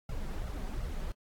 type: noise with flanger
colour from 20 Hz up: brown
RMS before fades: -36 dBFS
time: 0.09-1.12 s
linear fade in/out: 2 ms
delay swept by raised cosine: 1.4 to 5.3 ms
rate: 2.7 Hz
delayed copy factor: +0.85
effects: AAC 64 kbps